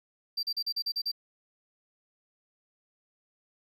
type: tone bursts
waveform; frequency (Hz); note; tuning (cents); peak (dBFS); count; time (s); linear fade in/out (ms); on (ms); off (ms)
triangle; 4699; D8; 0; -27; 8; 0.37-1.117; 10; 61; 37
effects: none